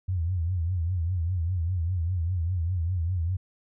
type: tone with vibrato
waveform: sine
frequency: 87.31 Hz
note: F2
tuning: in tune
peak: -24 dBFS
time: 0.08-3.37 s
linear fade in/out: 10 ms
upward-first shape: triangle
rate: 5 Hz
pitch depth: 160 cents each way
effects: none